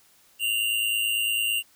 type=tone pair together; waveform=square; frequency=2777 / 2886 Hz; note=F7 / F#7; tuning=-10 / -44 cents; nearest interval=minor second; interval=66 cents; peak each=-25 / -29 dBFS; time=0.39-1.63 s; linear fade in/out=50 ms; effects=white hiss -59 dBFS RMS until 1.75 s